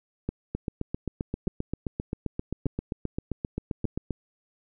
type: two click trains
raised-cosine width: 3 ms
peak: -15 / -16 dBFS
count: 4 / 28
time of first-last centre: 0.29-3.853 / 0.55-4.107 s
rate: 0.842 / 7.59 Hz
effects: none